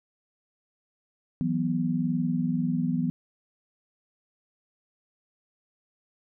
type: chord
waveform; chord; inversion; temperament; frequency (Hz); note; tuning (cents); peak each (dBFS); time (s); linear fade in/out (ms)
sine; E suspended second; none; equal; 164.81 / 185 / 246.9; E3 / F#3 / B3; 0 / 0 / 0; -28 / -30 / -27; 1.41-3.1; 0
effects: none